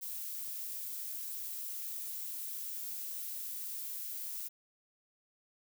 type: noise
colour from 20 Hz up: violet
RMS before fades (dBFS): -41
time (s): 0.01-4.49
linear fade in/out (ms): 20
effects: none